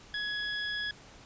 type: tone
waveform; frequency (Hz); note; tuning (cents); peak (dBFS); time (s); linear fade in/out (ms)
25% pulse; 1679; G#6; +18; -28; 0.14-0.91; 2
effects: pink hiss -53 dBFS RMS until 1.25 s + resampled to 16000 Hz

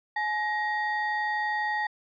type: ring-modulated tone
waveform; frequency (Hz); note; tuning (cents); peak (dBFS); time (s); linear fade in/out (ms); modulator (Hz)
triangle; 1366; F6; -39; -21; 0.16-1.87; 5; 518
effects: resampled to 11025 Hz

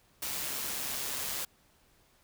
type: noise with amplitude modulation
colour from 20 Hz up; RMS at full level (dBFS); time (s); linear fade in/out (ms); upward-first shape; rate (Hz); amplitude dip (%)
white; -34; 0.22-1.45; 5; sine; 137; 35
effects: pink hiss -66 dBFS RMS until 2.23 s

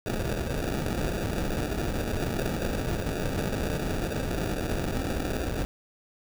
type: noise with sample-and-hold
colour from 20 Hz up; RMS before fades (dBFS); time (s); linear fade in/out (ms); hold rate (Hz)
pink; -29; 0.06-5.65; 0; 1050
effects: none

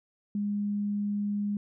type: tone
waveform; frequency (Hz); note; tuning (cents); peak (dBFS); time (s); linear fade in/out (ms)
sine; 205; G#3; -22; -27; 0.35-1.57; 2
effects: none

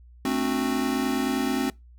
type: chord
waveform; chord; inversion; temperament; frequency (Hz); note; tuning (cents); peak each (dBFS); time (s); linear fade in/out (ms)
square; D dominant seventh; second; just; 220.2 / 264.3 / 293.7 / 367.1; A3 / C4 / D4 / F#4; +2 / +18 / 0 / -14; -32 / -26 / -32 / -32; 0.25-1.7; 2
effects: noise-tail reverb RT60 0.2 s tail -24 dB re dry + added 60 Hz sine -47 dBFS peak until 1.98 s

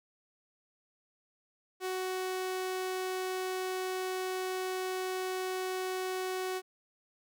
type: tone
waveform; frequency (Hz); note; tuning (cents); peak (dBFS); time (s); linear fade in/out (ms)
sawtooth; 372.3; F#4; +11; -29; 1.8-6.62; 50
effects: none

